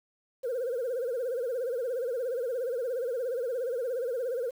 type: tone with vibrato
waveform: sine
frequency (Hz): 493.9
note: B4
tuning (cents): 0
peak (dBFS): -27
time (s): 0.43-4.51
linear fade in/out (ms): 20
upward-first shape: sine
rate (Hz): 17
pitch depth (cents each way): 130
effects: tanh soft clip ceiling -26 dBFS + 9-bit